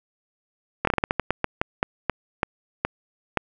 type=slowing click train; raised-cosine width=0.5 ms; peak=-5 dBFS; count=16; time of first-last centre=0.85-3.373 s; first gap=23 ms; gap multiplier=1.25; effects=none